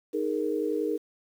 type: chord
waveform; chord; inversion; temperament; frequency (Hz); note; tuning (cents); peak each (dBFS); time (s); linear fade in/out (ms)
sine; D# suspended fourth; none; equal; 311.1 / 415.3 / 466.2; D#4 / G#4 / A#4; 0 / 0 / 0; -30; 0.13-0.98; 20
effects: 9-bit